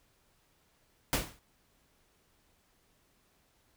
pink noise with exponential decay, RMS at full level -25 dBFS, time 1.13-1.39 s, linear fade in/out 0 ms, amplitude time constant 55 ms, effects pink hiss -70 dBFS RMS until 3.76 s

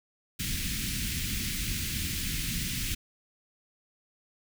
pink band-stop noise, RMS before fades -32 dBFS, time 0.39-2.95 s, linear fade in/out 10 ms, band 250 to 2000 Hz, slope 24 dB/octave, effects none

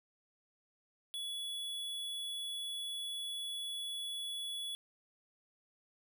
square tone, 3396 Hz, G#7, 38 cents sharp, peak -39 dBFS, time 1.14-4.75 s, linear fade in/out 0 ms, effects none

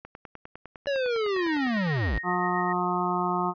click train, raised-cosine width 0.5 ms, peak -26 dBFS, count 21, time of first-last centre 0.05-2.072 s, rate 9.89 Hz
square linear sweep, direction down, 575 to 43.65 Hz, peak -25 dBFS, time 0.87-2.18 s, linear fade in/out 0 ms
sine tone with tremolo, 1864.7 Hz, A#6, in tune, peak -30 dBFS, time 1.35-2.73 s, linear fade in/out 10 ms, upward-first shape sine, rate 7.5 Hz, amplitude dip 55%
harmonic tone, 179.1 Hz, F3, 44 cents sharp, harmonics 1 / 2 / 4 / 5 / 6 / 7, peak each -31 / -31 / -31 / -31 / -31 / -31 dBFS, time 2.23-3.54 s, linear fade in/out 50 ms
effects resampled to 11025 Hz

